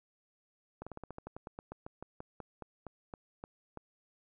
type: slowing click train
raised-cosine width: 1 ms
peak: -29 dBFS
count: 21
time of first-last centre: 0.82-3.773 s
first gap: 46 ms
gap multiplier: 1.11
effects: none